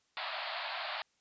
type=band-pass noise; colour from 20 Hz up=pink; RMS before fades=-39 dBFS; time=0.17-1.02 s; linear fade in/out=0 ms; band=610 to 4600 Hz; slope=96 dB/octave; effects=white hiss -74 dBFS RMS until 1.2 s + resampled to 16000 Hz